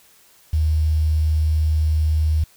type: tone with quantisation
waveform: sine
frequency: 77.78 Hz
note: D#2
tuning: in tune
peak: -15 dBFS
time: 0.53-2.44 s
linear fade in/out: 5 ms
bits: 7
effects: white hiss -53 dBFS RMS until 2.56 s